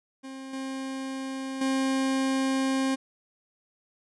40% pulse tone with level steps, 266.5 Hz, C4, 32 cents sharp, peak -37 / -31 / -23 dBFS, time 0.23-2.96 s, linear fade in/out 20 ms, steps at 0.53 / 1.61 s, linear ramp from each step 5 ms, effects resampled to 24000 Hz

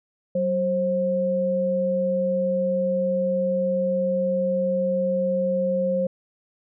sine tone pair together, 188 / 531.7 Hz, F#3 / C5, +28 / +28 cents, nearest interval octave + tritone, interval 1800 cents, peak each -26 / -21 dBFS, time 0.35-6.07 s, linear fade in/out 5 ms, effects none

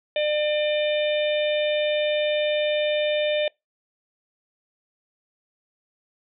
harmonic tone, 600 Hz, D5, 37 cents sharp, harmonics 1 / 3 / 4 / 5 / 6, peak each -21 / -36 / -31 / -34 / -32 dBFS, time 0.16-3.48 s, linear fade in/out 2 ms, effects noise-tail reverb RT60 0.2 s tail -26 dB re dry

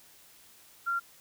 sine tone, 1382 Hz, F6, 19 cents flat, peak -27 dBFS, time 0.86-1 s, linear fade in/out 20 ms, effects white hiss -57 dBFS RMS until 1.2 s

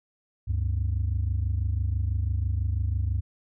sine tone pair together, 71.2 / 97.27 Hz, C#2 / G2, +47 / -13 cents, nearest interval perfect fourth, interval 540 cents, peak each -25 dBFS, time 0.47-3.21 s, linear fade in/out 20 ms, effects tanh soft clip ceiling -19 dBFS

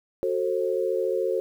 sine chord, F# diminished, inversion none, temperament just, 370 / 444 / 532.8 Hz, F#4 / A4 / C5, 0 / +16 / +31 cents, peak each -27 dBFS, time 0.23-1.4 s, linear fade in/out 0 ms, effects 9-bit

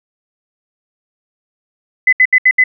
sine tone bursts, 2018 Hz, B6, 37 cents sharp, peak -5 dBFS, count 5, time 2.07-2.639 s, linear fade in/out 5 ms, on 57 ms, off 71 ms, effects none

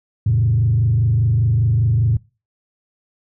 sine tone with frequency modulation, 113.5 Hz, A#2, 46 cents flat, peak -12 dBFS, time 0.26-2.17 s, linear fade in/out 5 ms, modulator 25 Hz, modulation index 0.9, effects noise-tail reverb RT60 0.3 s tail -22 dB re dry + tanh soft clip ceiling -8 dBFS

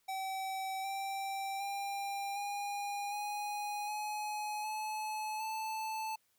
square tone with pitch steps, 767 / 781.8 / 796.8 / 812.1 / 827.8 / 843.7 / 859.9 / 876.5 Hz, G5 / G5 / G5 / G#5 / G#5 / G#5 / A5 / A5, -38 / -5 / +28 / -39 / -6 / +27 / -40 / -7 cents, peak -37 dBFS, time 0.08-6.16 s, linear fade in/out 10 ms, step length 760 ms, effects white hiss -75 dBFS RMS until 6.38 s

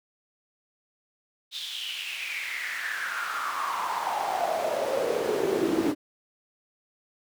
brown noise with high-pass filter sweep, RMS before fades -29 dBFS, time 1.51-5.95 s, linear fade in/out 50 ms, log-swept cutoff 3700 to 300 Hz, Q 6.4, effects none

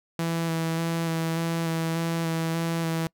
sawtooth tone with vibrato, 164.81 Hz, E3, in tune, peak -21 dBFS, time 0.19-3.07 s, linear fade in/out 2 ms, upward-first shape square, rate 1.7 Hz, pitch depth 14 cents each way, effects noise-tail reverb RT60 0.1 s tail -25 dB re dry

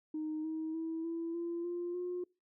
sine tone with pitch steps, 310 / 317.4 / 325 / 332.8 / 340.8 / 349 / 357.3 Hz, D#4 / D#4 / E4 / E4 / F4 / F4 / F4, -6 / +35 / -24 / +17 / -42 / -1 / +40 cents, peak -34 dBFS, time 0.14-2.24 s, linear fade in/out 5 ms, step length 300 ms, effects noise-tail reverb RT60 0.3 s tail -26 dB re dry + tanh soft clip ceiling -31 dBFS

